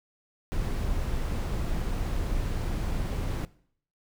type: noise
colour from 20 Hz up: brown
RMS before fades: -29 dBFS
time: 0.52-3.45 s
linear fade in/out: 0 ms
effects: noise-tail reverb RT60 0.6 s tail -20 dB re dry